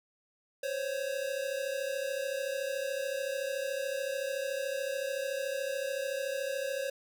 square tone pair together, 520.7 / 554.4 Hz, C5 / C#5, -8 / 0 cents, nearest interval minor second, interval 108 cents, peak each -37 / -35 dBFS, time 0.63-6.9 s, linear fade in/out 5 ms, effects none

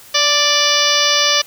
harmonic tone with a mistuned harmonic, 587.3 Hz, D5, in tune, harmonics 1 / 2 / 3 / 4 / 5 / 6 / 7 / 8 / 9 / 10, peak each -22 / -21 / -22 / -22 / -19 / -19 / -25 / -20 / -21 / -21 dBFS, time 0.14-1.42 s, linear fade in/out 10 ms, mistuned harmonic 1, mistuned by -18 cents, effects white hiss -41 dBFS RMS until 1.46 s

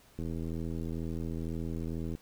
click train, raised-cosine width 3 ms, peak -25 dBFS, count 162, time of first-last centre 0.19-2.151 s, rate 82.1 Hz, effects pink hiss -61 dBFS RMS until 2.21 s

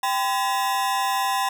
40% pulse ring-modulated tone, 902 Hz, A5, 43 cents sharp, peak -17 dBFS, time 0.03-1.49 s, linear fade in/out 5 ms, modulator 116 Hz, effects none

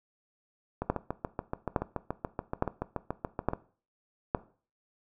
two click trains, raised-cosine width 1 ms, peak -17 / -11 dBFS, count 20 / 5, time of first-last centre 0.82-3.534 / 0.9-4.348 s, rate 7 / 1.16 Hz, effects noise-tail reverb RT60 0.4 s tail -17 dB re dry

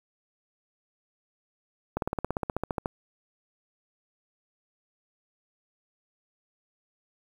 slowing click train, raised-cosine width 1 ms, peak -14 dBFS, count 15, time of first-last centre 1.97-2.858 s, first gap 52 ms, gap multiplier 1.03, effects 8-bit

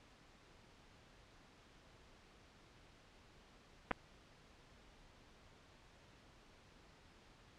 clicks, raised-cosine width 0.5 ms, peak -22 / -19 dBFS, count 2, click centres 3.91 / 3.914 s, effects pink hiss -64 dBFS RMS until 7.58 s + low-pass 5000 Hz 12 dB/octave

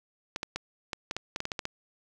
clicks, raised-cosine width 0.2 ms, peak -15 dBFS, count 12, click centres 0.361 / 0.431 / 0.56 / 0.932 / 1.111 / 1.166 / 1.361 / 1.404 / 1.454 / 1.518 / 1.592 / 1.654 s, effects none

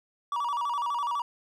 triangle tone with vibrato, 1046.5 Hz, C6, in tune, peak -25 dBFS, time 0.32-1.22 s, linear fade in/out 2 ms, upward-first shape square, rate 12 Hz, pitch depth 160 cents each way, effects none

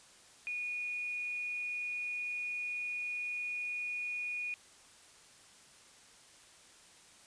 sine tone with amplitude modulation, 2454 Hz, D#7, 25 cents flat, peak -34 dBFS, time 0.47-4.54 s, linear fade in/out 0 ms, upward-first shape sine, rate 229 Hz, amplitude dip 25%, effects white hiss -59 dBFS RMS until 7.26 s + resampled to 22050 Hz

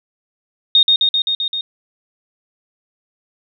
sine tone with echo, 3700 Hz, A#7, 14 cents flat, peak -7 dBFS, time 0.75-0.83 s, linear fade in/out 2 ms, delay 130 ms, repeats 6, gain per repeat -2 dB, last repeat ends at 1.61 s, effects none

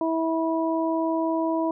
harmonic tone, 325.4 Hz, E4, 22 cents flat, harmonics 1 / 2 / 3, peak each -24 / -27 / -29 dBFS, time 0.01-1.71 s, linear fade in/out 2 ms, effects none

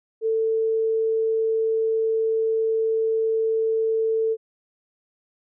sine tone, 445.4 Hz, A4, 21 cents sharp, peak -19 dBFS, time 0.21-4.37 s, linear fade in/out 50 ms, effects none

